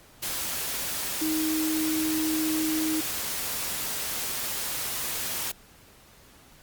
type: tone in noise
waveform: sine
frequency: 314.4 Hz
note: D#4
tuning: 18 cents sharp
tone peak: -25 dBFS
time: 1.21-3.01 s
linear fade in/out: 10 ms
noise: white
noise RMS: -31 dBFS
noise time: 0.22-5.52 s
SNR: +3 dB
effects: pink hiss -54 dBFS RMS until 6.62 s + Opus 48 kbps